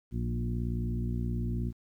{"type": "harmonic tone with a mistuned harmonic", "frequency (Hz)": 59, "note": "A#1", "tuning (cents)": 22, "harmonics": [1, 2, 3, 4, 5, 6], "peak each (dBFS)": [-33, -33, -39, -37, -47, -45], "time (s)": [0.11, 1.73], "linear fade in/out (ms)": 50, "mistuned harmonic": 3, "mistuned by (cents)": 18, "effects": ["11-bit"]}